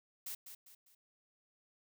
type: noise with echo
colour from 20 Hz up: blue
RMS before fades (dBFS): -43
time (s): 0.26-0.35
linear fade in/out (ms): 5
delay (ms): 200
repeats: 3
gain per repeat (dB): -8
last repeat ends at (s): 0.95
effects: none